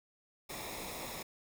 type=noise with comb filter; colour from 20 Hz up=pink; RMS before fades=-43 dBFS; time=0.49-1.23 s; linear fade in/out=10 ms; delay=0.66 ms; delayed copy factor=-0.65; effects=none